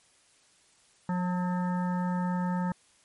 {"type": "harmonic tone with a mistuned harmonic", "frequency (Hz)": 179.6, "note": "F3", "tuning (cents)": 49, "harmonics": [1, 3, 5, 7, 9, 10], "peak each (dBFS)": [-27, -41, -35, -43, -47, -48], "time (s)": [1.09, 2.72], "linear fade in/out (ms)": 2, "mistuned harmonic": 7, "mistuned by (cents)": 32, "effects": ["white hiss -63 dBFS RMS until 3.04 s", "MP3 48 kbps"]}